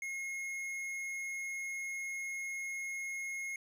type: tone with tanh clipping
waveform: sine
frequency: 2158 Hz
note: C#7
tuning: 47 cents flat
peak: -39 dBFS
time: 0.02-3.56 s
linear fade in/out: 2 ms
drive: 12 dB
effects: none